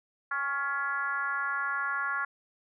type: tone with frequency modulation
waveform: sine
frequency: 1396.9 Hz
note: F6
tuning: in tune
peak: -28 dBFS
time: 0.31-2.25 s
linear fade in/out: 5 ms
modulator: 289 Hz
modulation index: 1.2
effects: none